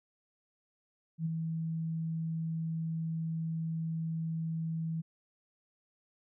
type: tone with ADSR envelope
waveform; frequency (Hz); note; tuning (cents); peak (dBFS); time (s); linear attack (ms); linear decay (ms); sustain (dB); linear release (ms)
sine; 162.4; E3; -26; -28; 1.18-5.02; 76; 16; -4; 18
effects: none